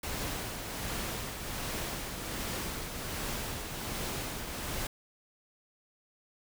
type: noise with tremolo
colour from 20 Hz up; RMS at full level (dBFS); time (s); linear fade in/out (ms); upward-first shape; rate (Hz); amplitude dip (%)
pink; -35; 0.03-4.87; 5; triangle; 1.3; 45
effects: none